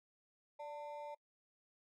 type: ring-modulated tone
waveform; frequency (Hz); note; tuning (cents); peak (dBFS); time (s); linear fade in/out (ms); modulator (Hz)
triangle; 740; F#5; 0; -39; 0.59-1.15; 10; 155
effects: noise-tail reverb RT60 0.1 s tail -25 dB re dry + MP3 96 kbps